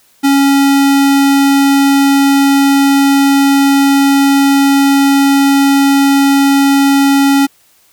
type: tone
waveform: square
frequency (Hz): 277.2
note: C#4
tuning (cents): 0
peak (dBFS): -7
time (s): 0.23-7.47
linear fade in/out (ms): 20
effects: white hiss -50 dBFS RMS until 7.92 s